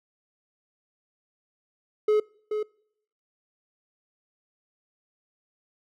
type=tone with echo; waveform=triangle; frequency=425.3 Hz; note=G#4; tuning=41 cents sharp; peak=-16 dBFS; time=2.08-2.2 s; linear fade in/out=5 ms; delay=430 ms; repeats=1; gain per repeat=-7 dB; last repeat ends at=2.63 s; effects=noise-tail reverb RT60 0.7 s tail -25 dB re dry